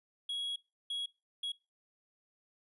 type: tone bursts at uneven times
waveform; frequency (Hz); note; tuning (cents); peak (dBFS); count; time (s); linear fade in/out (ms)
triangle; 3322; G#7; 0; -33; 3; 0.29-0.56 / 0.9-1.06 / 1.43-1.52; 5
effects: noise-tail reverb RT60 0.3 s tail -23 dB re dry + resampled to 24000 Hz